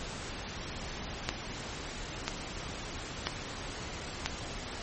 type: click train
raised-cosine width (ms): 0.2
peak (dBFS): -11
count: 4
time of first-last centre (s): 1.29-4.26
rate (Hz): 1.01
effects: pink hiss -40 dBFS RMS until 4.82 s + MP3 32 kbps